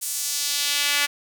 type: tone with high-pass filter sweep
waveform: sawtooth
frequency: 288.5 Hz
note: D4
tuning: 31 cents flat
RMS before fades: -24 dBFS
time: 0.01-1.07 s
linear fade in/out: 20 ms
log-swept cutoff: 8800 to 2000 Hz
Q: 1.2
effects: none